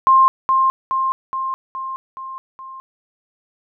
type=tone with echo; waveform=sine; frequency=1058 Hz; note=C6; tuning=19 cents sharp; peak=-8 dBFS; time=0.07-0.28 s; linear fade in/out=0 ms; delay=420 ms; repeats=6; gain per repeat=-4 dB; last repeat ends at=2.8 s; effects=none